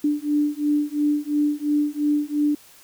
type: beating tone pair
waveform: sine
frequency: 293.7 / 296.6 Hz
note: D4 / D4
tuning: 0 / +17 cents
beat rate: 2.9 Hz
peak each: -22 dBFS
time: 0.04-2.55 s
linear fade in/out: 5 ms
effects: white hiss -50 dBFS RMS until 2.83 s